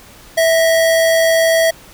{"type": "tone pair together", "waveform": "square", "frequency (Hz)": [655.1, 1867], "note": ["E5", "A#6"], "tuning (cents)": [-11, 2], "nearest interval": "octave + tritone", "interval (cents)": 1813, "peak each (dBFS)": [-11, -22], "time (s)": [0.37, 1.71], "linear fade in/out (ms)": 10, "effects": ["pink hiss -41 dBFS RMS until 1.93 s"]}